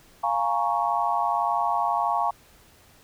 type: chord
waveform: sine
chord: Bb minor seventh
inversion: second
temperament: equal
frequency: 698.5 / 830.6 / 932.3 / 1108.7 Hz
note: F5 / Ab5 / Bb5 / Db6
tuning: 0 / 0 / 0 / 0 cents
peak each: -27 dBFS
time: 0.23-2.31 s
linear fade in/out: 10 ms
effects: pink hiss -55 dBFS RMS until 3.03 s